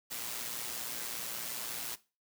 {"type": "noise with amplitude modulation", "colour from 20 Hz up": "white", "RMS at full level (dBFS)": -37, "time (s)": [0.1, 1.96], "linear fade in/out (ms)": 20, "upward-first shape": "sine", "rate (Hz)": 117, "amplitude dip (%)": 50, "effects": ["noise-tail reverb RT60 0.3 s tail -18 dB re dry", "high-pass 100 Hz 12 dB/octave"]}